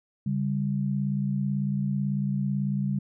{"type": "tone pair together", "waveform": "sine", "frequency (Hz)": [140.2, 198.27], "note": ["C#3", "G3"], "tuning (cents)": [20, 20], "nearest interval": "tritone", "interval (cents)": 600, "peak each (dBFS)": -27, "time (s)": [0.26, 2.99], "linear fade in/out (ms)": 5, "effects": []}